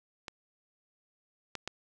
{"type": "clicks", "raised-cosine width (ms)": 0.2, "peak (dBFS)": [-22, -19, -18], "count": 3, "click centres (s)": [0.282, 1.553, 1.676], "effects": []}